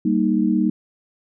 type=chord; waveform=sine; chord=Eb major; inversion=first; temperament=equal; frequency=196 / 233.1 / 311.1 Hz; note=G3 / Bb3 / Eb4; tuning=0 / 0 / 0 cents; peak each=-20 dBFS; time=0.05-0.7 s; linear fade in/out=5 ms; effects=none